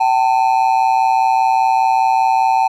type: ring-modulated tone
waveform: triangle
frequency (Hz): 830.6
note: G#5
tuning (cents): 0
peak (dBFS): -6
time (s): 0-2.68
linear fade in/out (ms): 10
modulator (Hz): 62.5
effects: none